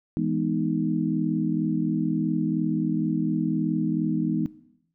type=chord; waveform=sine; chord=E major seventh; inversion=none; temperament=equal; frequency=164.81 / 207.7 / 246.9 / 311.1 Hz; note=E3 / G#3 / B3 / D#4; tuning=0 / 0 / 0 / 0 cents; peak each=-28 dBFS; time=0.17-4.46 s; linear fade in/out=0 ms; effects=noise-tail reverb RT60 0.8 s tail -18 dB re dry